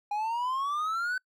triangle exponential sweep, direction up, 815 to 1527 Hz, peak -26 dBFS, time 0.11-1.18 s, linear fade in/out 5 ms, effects noise-tail reverb RT60 0.1 s tail -26 dB re dry

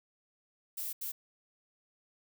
violet noise bursts at uneven times, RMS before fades -38 dBFS, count 2, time 0.77-0.93 / 1.01-1.12 s, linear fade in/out 10 ms, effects none

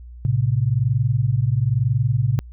sine tone pair together, 111.1 / 132.12 Hz, A2 / C3, +17 / +17 cents, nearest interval minor third, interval 300 cents, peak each -19 dBFS, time 0.25-2.39 s, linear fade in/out 0 ms, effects added 60 Hz sine -36 dBFS peak until 2.52 s

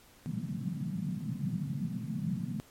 white band-pass noise, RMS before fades -35 dBFS, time 0.26-2.6 s, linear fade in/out 0 ms, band 120 to 220 Hz, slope 48 dB/octave, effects pink hiss -59 dBFS RMS until 2.7 s + MP3 64 kbps

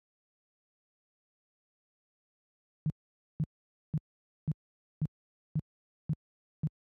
sine tone bursts, 154.5 Hz, D#3, 12 cents flat, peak -26 dBFS, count 8, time 2.86-6.672 s, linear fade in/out 0 ms, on 39 ms, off 500 ms, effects high-pass 60 Hz 12 dB/octave

